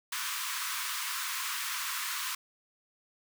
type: high-pass noise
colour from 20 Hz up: pink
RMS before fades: -35 dBFS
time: 0.12-2.35 s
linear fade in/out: 5 ms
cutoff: 980 Hz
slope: 96 dB/octave
effects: none